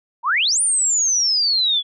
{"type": "exponential two-way sweep", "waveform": "sine", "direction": "up then down", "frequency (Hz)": [888, 9397, 3357], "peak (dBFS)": -15, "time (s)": [0.23, 1.83], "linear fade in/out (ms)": 50, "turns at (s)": 0.61, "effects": []}